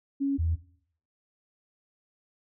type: tone pair in turn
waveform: sine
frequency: 277.2 / 82.41 Hz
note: C#4 / E2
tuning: 0 / 0 cents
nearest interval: octave + major sixth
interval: 2100 cents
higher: first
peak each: -24 dBFS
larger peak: neither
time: 0.2-0.38 / 0.38-0.56 s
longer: neither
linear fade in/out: 20 ms
effects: noise-tail reverb RT60 0.6 s tail -17 dB re dry